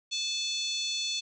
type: harmonic tone with a mistuned harmonic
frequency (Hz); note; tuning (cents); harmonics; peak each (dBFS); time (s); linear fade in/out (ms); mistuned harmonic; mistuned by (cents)
870; A5; -20; 3 / 4 / 5 / 6 / 7 / 8 / 9; -38 / -33 / -34 / -48 / -39 / -43 / -49; 0.11-1.21; 20; 6; +48
effects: none